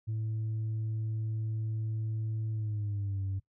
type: tone with pitch glide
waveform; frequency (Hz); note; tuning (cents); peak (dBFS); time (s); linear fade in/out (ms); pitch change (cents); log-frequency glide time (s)
sine; 110 to 96.87; A2 to G2; 0 to -20; -29; 0.07-3.4; 20; -220; 2.52-3.23
effects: noise-tail reverb RT60 0.1 s tail -19 dB re dry + tanh soft clip ceiling -29 dBFS